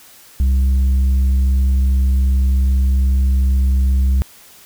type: tone with tanh clipping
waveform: sine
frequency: 65.9 Hz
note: C2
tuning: 13 cents sharp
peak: -12 dBFS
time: 0.4-4.22 s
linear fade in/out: 0 ms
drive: 4 dB
effects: white hiss -44 dBFS RMS until 4.65 s